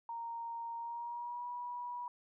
sine tone with pitch glide, 929 to 971.8 Hz, A#5 to B5, -6 to -28 cents, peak -39 dBFS, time 0.09-2.08 s, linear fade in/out 2 ms, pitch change +78 cents, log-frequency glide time 0.77-1.47 s, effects none

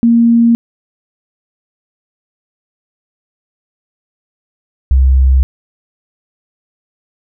sine tone pair in turn, 233.1 / 65.71 Hz, A#3 / C2, 0 / +8 cents, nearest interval octave + minor seventh, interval 2192 cents, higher first, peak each -5 dBFS, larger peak neither, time 0.03-0.55 / 4.91-5.43 s, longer neither, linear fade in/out 0 ms, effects none

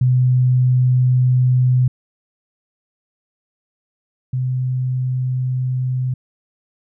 sine tone pair in turn, 126.6 / 127.92 Hz, B2 / C3, +43 / -39 cents, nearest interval unison, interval 18 cents, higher second, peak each -11 / -17 dBFS, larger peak first, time 0.01-1.88 / 4.33-6.14 s, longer first, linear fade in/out 5 ms, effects none

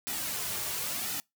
white noise with flanger, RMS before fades -34 dBFS, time 0.07-1.2 s, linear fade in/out 0 ms, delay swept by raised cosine 1.8 to 4 ms, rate 0.95 Hz, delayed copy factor -0.65, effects noise-tail reverb RT60 0.2 s tail -26 dB re dry

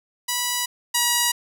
5% pulse tone pair in turn, 979 / 961.6 Hz, B5 / B5, -15 / -46 cents, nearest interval unison, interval 31 cents, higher first, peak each -10 / -6 dBFS, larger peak second, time 0.28-0.66 / 0.94-1.32 s, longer neither, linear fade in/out 10 ms, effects none

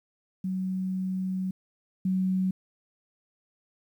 sine tone pair in turn, 187.2 / 187.2 Hz, F#3 / F#3, +20 / +20 cents, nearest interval unison, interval 0 cents, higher neither, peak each -27 / -23 dBFS, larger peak second, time 0.44-1.51 / 2.05-2.51 s, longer first, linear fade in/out 5 ms, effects 10-bit

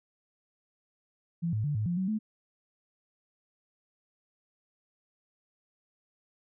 sine tone with pitch steps, 168.8 / 108 / 147 / 107.1 / 174.4 / 188 / 216 Hz, E3 / A2 / D3 / A2 / F3 / F#3 / A3, +41 / -32 / +2 / -46 / -2 / +28 / -32 cents, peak -27 dBFS, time 1.42-2.19 s, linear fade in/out 20 ms, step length 110 ms, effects none

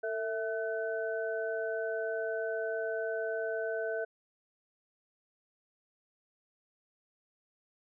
sine tone cluster, 449.2 / 658 / 1512 Hz, A4 / E5 / F#6, +36 / -3 / +37 cents, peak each -35 / -35 / -39 dBFS, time 0.03-4.05 s, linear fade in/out 10 ms, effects none

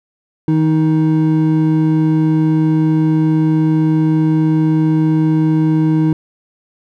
triangle tone pair together, 158.1 / 313.5 Hz, D#3 / D#4, +28 / +13 cents, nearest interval octave, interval 1185 cents, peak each -11 dBFS, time 0.48-6.13 s, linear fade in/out 2 ms, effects none

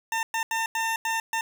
20% pulse tone bursts at uneven times, 903 Hz, A5, 45 cents sharp, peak -20 dBFS, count 6, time 0.12-0.23 / 0.34-0.43 / 0.51-0.66 / 0.75-0.96 / 1.05-1.2 / 1.33-1.41 s, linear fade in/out 2 ms, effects none

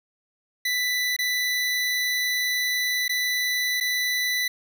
25% pulse tone with dropouts, 1986 Hz, B6, 9 cents sharp, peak -19 dBFS, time 0.65-4.48 s, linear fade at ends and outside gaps 5 ms, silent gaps 1.165-1.188 / 3.081-3.093 / 3.802-3.808 s, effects none

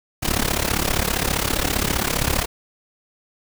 pink noise with amplitude modulation, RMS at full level -18 dBFS, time 0.22-2.46 s, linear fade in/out 20 ms, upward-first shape sine, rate 35.1 Hz, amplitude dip 85%, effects none

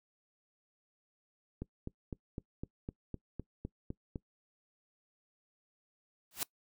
click train, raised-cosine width 3 ms, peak -26 dBFS, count 11, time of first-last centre 1.62-4.158 s, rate 3.94 Hz
white noise with exponential growth, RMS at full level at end -31 dBFS, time 6.31-6.43 s, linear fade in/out 1 ms, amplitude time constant 25 ms
effects noise-tail reverb RT60 0.1 s tail -22 dB re dry

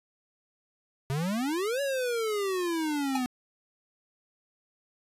square exponential two-way sweep, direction up then down, 130.81 to 570 to 246.5 Hz, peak -28 dBFS, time 1.1-3.26 s, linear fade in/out 0 ms, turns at 1.81 s
square tone with exponential decay, 830.6 Hz, G#5, in tune, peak -26 dBFS, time 3.15-3.23 s, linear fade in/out 5 ms, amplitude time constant 17 ms
effects resampled to 32000 Hz

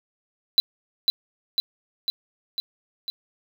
triangle tone with echo, 3991 Hz, B7, 17 cents sharp, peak -11 dBFS, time 0.58-0.6 s, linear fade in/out 0 ms, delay 500 ms, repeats 5, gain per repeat -3 dB, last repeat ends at 3.1 s, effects none

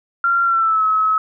sine tone with pitch glide, 1379 to 1286.7 Hz, F6 to E6, -22 to -42 cents, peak -13 dBFS, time 0.24-1.18 s, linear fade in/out 2 ms, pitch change -120 cents, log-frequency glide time 0.44-0.84 s, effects none

